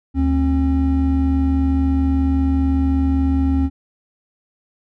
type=tone pair together; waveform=triangle; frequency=74.67 / 269.1 Hz; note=D2 / C4; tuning=+29 / +49 cents; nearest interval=octave + minor seventh; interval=2220 cents; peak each=-15 dBFS; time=0.14-3.7 s; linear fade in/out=50 ms; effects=none